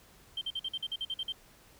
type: tone bursts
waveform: sine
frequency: 3140 Hz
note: G7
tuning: 2 cents sharp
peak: -31 dBFS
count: 11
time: 0.37-1.323 s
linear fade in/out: 5 ms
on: 43 ms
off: 48 ms
effects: tanh soft clip ceiling -27 dBFS + pink hiss -59 dBFS RMS until 1.79 s